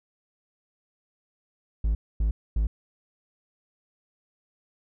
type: tone bursts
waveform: triangle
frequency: 53.6 Hz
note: A1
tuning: 45 cents flat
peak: -19 dBFS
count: 3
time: 1.84-2.67 s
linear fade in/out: 5 ms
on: 110 ms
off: 250 ms
effects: none